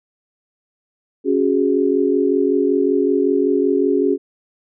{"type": "chord", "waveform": "sine", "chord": "C# suspended fourth", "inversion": "none", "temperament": "equal", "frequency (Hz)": [277.2, 370, 415.3], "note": ["C#4", "F#4", "G#4"], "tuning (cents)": [0, 0, 0], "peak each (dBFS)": -18, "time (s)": [1.24, 4.18], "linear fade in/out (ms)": 50, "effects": []}